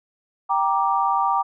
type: chord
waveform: sine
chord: G minor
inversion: none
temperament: just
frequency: 784 / 940.8 / 1176 Hz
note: G5 / Bb5 / D6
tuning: 0 / +16 / +2 cents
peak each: -22 dBFS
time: 0.49-1.43 s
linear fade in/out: 20 ms
effects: none